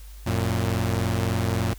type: tone pair together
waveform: sawtooth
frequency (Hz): 90.96 / 114.6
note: F#2 / A#2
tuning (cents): -29 / -29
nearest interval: major third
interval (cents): 400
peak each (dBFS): -21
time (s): 0.26-1.74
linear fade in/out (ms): 10
effects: added 50 Hz sine -39 dBFS peak until 1.78 s + white hiss -52 dBFS RMS until 1.78 s